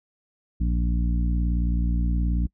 harmonic tone, 58.8 Hz, A#1, 16 cents sharp, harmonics 1 / 2 / 3 / 4 / 5, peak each -21 / -34 / -29 / -35 / -36 dBFS, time 0.6-2.47 s, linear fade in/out 10 ms, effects noise-tail reverb RT60 0.1 s tail -25 dB re dry

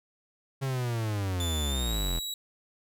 45% pulse linear sweep, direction down, 137.2 to 38.89 Hz, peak -28 dBFS, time 0.61-2.2 s, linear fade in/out 20 ms
sawtooth tone with pitch glide, 3520 to 3883 Hz, A7 to B7, 0 to -30 cents, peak -30 dBFS, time 1.4-2.34 s, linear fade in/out 2 ms, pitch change +170 cents, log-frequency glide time 1.66-1.98 s
effects none

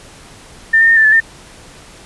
sine tone with pitch steps, 1801 / 1818 / 1828 / 1769 / 1733 / 1807 Hz, A6 / A#6 / A#6 / A6 / A6 / A6, +40 / -44 / -34 / +9 / -27 / +46 cents, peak -6 dBFS, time 0.73-1.204 s, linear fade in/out 10 ms, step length 79 ms, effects pink hiss -39 dBFS RMS until 2.05 s + resampled to 24000 Hz

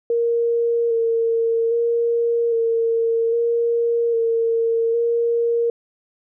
sine tone with vibrato, 462.9 Hz, A#4, 12 cents flat, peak -16 dBFS, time 0.1-5.7 s, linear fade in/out 2 ms, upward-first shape square, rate 0.62 Hz, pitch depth 18 cents each way, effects none

